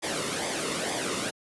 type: noise with flanger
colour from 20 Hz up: pink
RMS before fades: -30 dBFS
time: 0.02-1.31 s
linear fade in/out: 20 ms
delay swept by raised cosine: 0.71 to 1.27 ms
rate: 2.2 Hz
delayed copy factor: -0.6
effects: high-pass 150 Hz 12 dB/octave + resampled to 24000 Hz